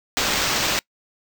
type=noise with sample-and-hold; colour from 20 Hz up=white; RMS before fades=-22 dBFS; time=0.17-0.79 s; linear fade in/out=0 ms; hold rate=11025 Hz; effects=noise-tail reverb RT60 0.1 s tail -25 dB re dry